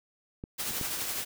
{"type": "clicks", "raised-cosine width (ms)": 3, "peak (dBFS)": [-25, -32, -23], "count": 3, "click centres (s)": [0.439, 0.709, 0.813]}
{"type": "noise with tremolo", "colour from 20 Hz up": "white", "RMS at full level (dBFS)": -32, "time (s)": [0.58, 1.25], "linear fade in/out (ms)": 20, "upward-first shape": "triangle", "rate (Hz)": 12, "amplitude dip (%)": 40}
{"effects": []}